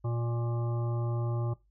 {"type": "harmonic tone", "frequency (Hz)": 118.1, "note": "A#2", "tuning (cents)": 23, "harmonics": [1, 3, 5, 7, 9, 10], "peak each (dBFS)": [-29, -39, -43, -46, -48, -49], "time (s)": [0.04, 1.54], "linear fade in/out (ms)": 10, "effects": ["noise-tail reverb RT60 0.2 s tail -18 dB re dry", "added 50 Hz sine -64 dBFS peak until 1.7 s"]}